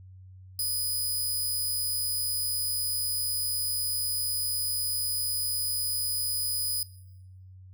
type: tone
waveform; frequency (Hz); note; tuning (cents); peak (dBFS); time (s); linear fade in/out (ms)
10% pulse; 4984; D#8; +2; -20; 0.59-6.83; 2
effects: noise-tail reverb RT60 1.0 s tail -22 dB re dry + added 93 Hz sine -46 dBFS peak until 7.73 s